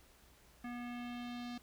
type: tone with low-pass filter sweep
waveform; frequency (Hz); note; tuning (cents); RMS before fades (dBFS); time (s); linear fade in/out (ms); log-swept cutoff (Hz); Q
square; 242.1; B3; -34; -44; 0.64-1.58; 5; 2000 to 4600; 2
effects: added 60 Hz sine -67 dBFS peak until 1.62 s + pink hiss -65 dBFS RMS until 1.62 s